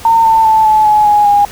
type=tone with pitch steps; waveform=sine; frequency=910 / 893.9 / 878 / 862.4 / 847.1 / 832.1 / 817.3 Hz; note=A#5 / A5 / A5 / A5 / G#5 / G#5 / G#5; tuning=-42 / +27 / -4 / -35 / +34 / +3 / -28 cents; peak=-5 dBFS; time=0.05-1.45 s; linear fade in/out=2 ms; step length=200 ms; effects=pink hiss -31 dBFS RMS until 1.51 s